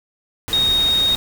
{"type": "tone in noise", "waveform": "sine", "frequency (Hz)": 3729, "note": "A#7", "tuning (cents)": 0, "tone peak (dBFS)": -14, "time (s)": [0.53, 1.15], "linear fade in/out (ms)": 0, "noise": "pink", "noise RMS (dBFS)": -28, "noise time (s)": [0.48, 1.16], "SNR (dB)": 11, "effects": []}